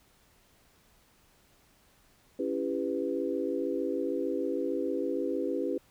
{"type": "chord", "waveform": "sine", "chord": "C# half-diminished seventh", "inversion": "none", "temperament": "just", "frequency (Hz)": [277.2, 332.6, 399.1, 498.9], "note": ["C#4", "E4", "G4", "B4"], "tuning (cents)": [0, 16, 31, 17], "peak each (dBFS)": -34, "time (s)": [2.39, 5.78], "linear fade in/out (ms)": 5, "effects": ["pink hiss -64 dBFS RMS until 5.9 s"]}